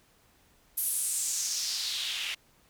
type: noise with band-pass filter sweep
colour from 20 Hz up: white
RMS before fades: -32 dBFS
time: 0.77-2.35 s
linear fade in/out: 10 ms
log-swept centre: 12000 to 2600 Hz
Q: 3.1
effects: pink hiss -64 dBFS RMS until 2.69 s